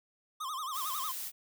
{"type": "tone with vibrato", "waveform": "square", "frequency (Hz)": 1143, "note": "D6", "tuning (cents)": -47, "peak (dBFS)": -36, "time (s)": [0.4, 1.12], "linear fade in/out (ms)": 10, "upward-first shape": "sine", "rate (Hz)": 11, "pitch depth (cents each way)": 180}
{"type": "noise", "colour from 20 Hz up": "blue", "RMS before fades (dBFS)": -39, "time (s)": [0.72, 1.32], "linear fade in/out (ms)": 50}
{"effects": []}